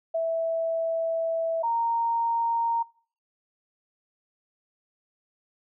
sine tone pair in turn, 657 / 927 Hz, E5 / A#5, -6 / -10 cents, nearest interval tritone, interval 596 cents, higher second, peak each -23 dBFS, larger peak neither, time 0.14-1.63 / 1.63-2.83 s, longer first, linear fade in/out 10 ms, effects noise-tail reverb RT60 0.5 s tail -23 dB re dry

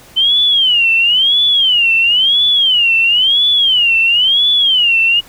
sine tone with vibrato, 3042 Hz, F#7, 47 cents sharp, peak -8 dBFS, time 0.16-5.21 s, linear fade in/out 20 ms, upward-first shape sine, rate 0.98 Hz, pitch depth 220 cents each way, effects pink hiss -41 dBFS RMS until 5.28 s

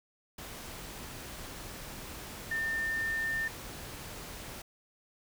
sine tone in noise, 1800 Hz, A6, 39 cents sharp, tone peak -30 dBFS, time 2.51-3.48 s, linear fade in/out 5 ms, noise pink, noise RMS -44 dBFS, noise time 0.38-4.62 s, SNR +11 dB, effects none

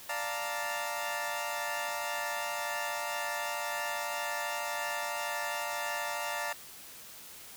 20% pulse chord, Bb major seventh, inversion first, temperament equal, 587.3 / 698.5 / 880 / 932.3 Hz, D5 / F5 / A5 / Bb5, 0 / 0 / 0 / 0 cents, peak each -34 dBFS, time 0.09-6.53 s, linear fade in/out 5 ms, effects white hiss -49 dBFS RMS until 7.56 s

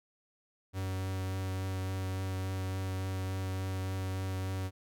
45% pulse tone with vibrato, 94.6 Hz, F#2, 39 cents sharp, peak -33 dBFS, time 0.73-4.71 s, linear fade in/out 50 ms, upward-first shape triangle, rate 3.5 Hz, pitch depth 12 cents each way, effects none

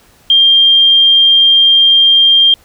sine tone, 3194 Hz, G7, 32 cents sharp, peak -4 dBFS, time 0.3-2.54 s, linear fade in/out 2 ms, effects pink hiss -47 dBFS RMS until 2.64 s

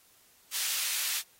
pink high-pass noise, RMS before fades -32 dBFS, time 0.51-1.23 s, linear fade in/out 50 ms, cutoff 2700 Hz, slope 12 dB/octave, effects white hiss -62 dBFS RMS until 1.39 s + AAC 48 kbps

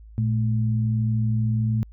sine tone pair together, 114.16 / 215.5 Hz, A#2 / A3, -36 / -36 cents, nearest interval major seventh, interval 1100 cents, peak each -20 / -27 dBFS, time 0.18-1.83 s, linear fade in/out 0 ms, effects added 54 Hz sine -42 dBFS peak until 1.92 s

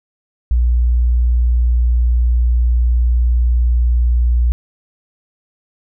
sine tone, 59.9 Hz, A#1, 48 cents sharp, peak -10 dBFS, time 0.51-4.52 s, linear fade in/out 0 ms, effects none

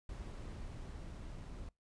brown noise with level ramp, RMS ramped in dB -45 to -48 dBFS, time 0.09-1.69 s, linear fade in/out 2 ms, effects noise-tail reverb RT60 0.2 s tail -24 dB re dry + resampled to 22050 Hz

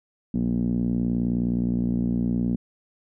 5% pulse tone with low-pass filter, 59.4 Hz, A#1, 33 cents sharp, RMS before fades -24 dBFS, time 0.34-2.56 s, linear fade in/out 5 ms, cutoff 220 Hz, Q 4.3, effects none

